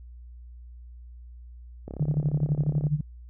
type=click train; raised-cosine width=2 ms; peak=-23 dBFS; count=35; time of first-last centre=1.88-2.868 s; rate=34.4 Hz
type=tone with tremolo; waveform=sine; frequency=148.6 Hz; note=D3; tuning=21 cents sharp; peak=-19 dBFS; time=2-3.01 s; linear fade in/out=5 ms; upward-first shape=sine; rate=12 Hz; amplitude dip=85%
effects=added 60 Hz sine -42 dBFS peak until 3.29 s